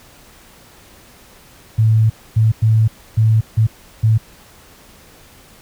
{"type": "tone bursts at uneven times", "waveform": "sine", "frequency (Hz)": 110.5, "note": "A2", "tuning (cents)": 8, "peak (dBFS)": -9, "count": 6, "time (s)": [[1.78, 2.1], [2.36, 2.52], [2.62, 2.88], [3.17, 3.41], [3.57, 3.67], [4.03, 4.18]], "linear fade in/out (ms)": 10, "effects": ["pink hiss -45 dBFS RMS until 5.61 s"]}